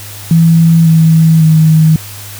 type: tone with pitch steps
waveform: sine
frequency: 164.9 / 161.41 / 158 Hz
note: E3 / E3 / D#3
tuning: +1 / -36 / +27 cents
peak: -3 dBFS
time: 0.31-1.96 s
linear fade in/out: 2 ms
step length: 550 ms
effects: added 102 Hz sine -29 dBFS peak until 2.39 s + white hiss -29 dBFS RMS until 2.39 s